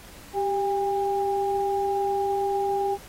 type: tone pair together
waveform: sine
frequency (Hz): 392 / 806.5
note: G4 / G5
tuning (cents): 0 / +49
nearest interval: octave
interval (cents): 1249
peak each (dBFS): -25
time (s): 0.33-2.98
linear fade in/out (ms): 50
effects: pink hiss -47 dBFS RMS until 3.08 s + AAC 48 kbps